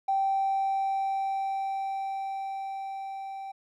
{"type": "tone with level ramp", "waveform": "triangle", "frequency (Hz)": 779, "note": "G5", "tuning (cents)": -11, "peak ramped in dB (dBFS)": [-19, -34], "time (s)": [0.08, 3.52], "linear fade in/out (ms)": 10, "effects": ["tanh soft clip ceiling -21 dBFS"]}